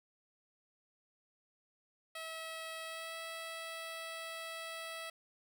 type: tone with pitch glide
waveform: 10% pulse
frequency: 647 to 654.5 Hz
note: E5 to E5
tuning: -32 to -13 cents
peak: -34 dBFS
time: 2.15-5.1 s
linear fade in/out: 5 ms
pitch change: +19 cents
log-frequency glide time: 2.84-3.16 s
effects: none